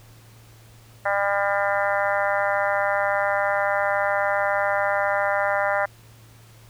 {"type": "harmonic tone", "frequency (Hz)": 200.4, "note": "G3", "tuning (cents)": 38, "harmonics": [3, 4, 5, 6, 7, 8, 9, 10], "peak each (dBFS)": [-24, -26, -30, -32, -28, -32, -29, -33], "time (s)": [1.05, 5.86], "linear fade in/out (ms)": 10, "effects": ["added 113 Hz sine -48 dBFS peak until 6.69 s", "pink hiss -53 dBFS RMS until 6.69 s"]}